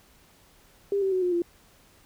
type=tone with pitch steps; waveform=sine; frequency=400 / 385.5 / 371.5 / 358 / 345 Hz; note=G4 / G4 / F#4 / F4 / F4; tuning=+35 / -29 / +7 / +43 / -21 cents; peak=-22 dBFS; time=0.92-1.42 s; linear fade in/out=2 ms; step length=100 ms; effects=pink hiss -58 dBFS RMS until 2.05 s